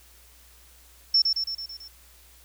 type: tone with echo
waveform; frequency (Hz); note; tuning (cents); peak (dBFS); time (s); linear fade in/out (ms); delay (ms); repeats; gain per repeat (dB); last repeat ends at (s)
sine; 5400; E8; +41; -16; 1.14-1.22; 5; 110; 6; -4; 1.88
effects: added 60 Hz sine -55 dBFS peak until 2.44 s + white hiss -55 dBFS RMS until 2.44 s